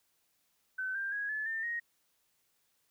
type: tone with pitch steps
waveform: sine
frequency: 1523 / 1587.7 / 1655.1 / 1725.4 / 1798.7 / 1875 Hz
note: F#6 / G6 / G#6 / A6 / A6 / A#6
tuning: +50 / +22 / -6 / -34 / +38 / +10 cents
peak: -33 dBFS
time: 0.78-1.8 s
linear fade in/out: 10 ms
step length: 170 ms
effects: white hiss -75 dBFS RMS until 2.9 s